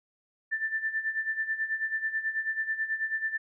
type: tone with tremolo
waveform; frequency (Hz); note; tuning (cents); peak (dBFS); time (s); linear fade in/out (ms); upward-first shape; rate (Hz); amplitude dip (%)
sine; 1772; A6; +12; -25; 0.51-3.38; 20; sine; 9.2; 75
effects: none